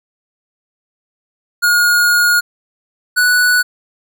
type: tone pair in turn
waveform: square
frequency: 1435 / 1477 Hz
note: F6 / F#6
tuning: +47 / -3 cents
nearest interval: unison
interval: 50 cents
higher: second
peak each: -10 dBFS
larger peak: neither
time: 1.62-2.41 / 3.16-3.63 s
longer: first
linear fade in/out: 20 ms
effects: none